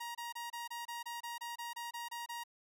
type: tone bursts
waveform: sawtooth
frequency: 944 Hz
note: A#5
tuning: 22 cents sharp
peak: -37 dBFS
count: 14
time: 0-2.438 s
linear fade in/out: 10 ms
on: 150 ms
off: 26 ms
effects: none